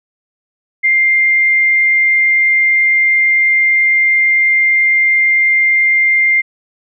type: tone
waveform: sine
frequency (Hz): 2103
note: C7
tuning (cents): +8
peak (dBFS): -8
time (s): 0.83-6.42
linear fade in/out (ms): 20
effects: none